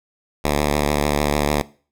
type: tone with vibrato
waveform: 5% pulse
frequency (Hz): 73.42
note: D2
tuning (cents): 0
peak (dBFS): -6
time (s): 0.44-1.62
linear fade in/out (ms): 10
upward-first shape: sine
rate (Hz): 6.7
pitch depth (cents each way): 38
effects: noise-tail reverb RT60 0.4 s tail -20 dB re dry